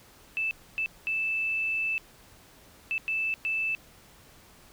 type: tone bursts at uneven times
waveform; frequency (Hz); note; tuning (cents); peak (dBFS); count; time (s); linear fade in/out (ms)
sine; 2637; E7; 0; -26; 6; 0.37-0.51 / 0.78-0.86 / 1.07-1.98 / 2.91-2.98 / 3.08-3.34 / 3.45-3.75; 0
effects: pink hiss -55 dBFS RMS until 4.72 s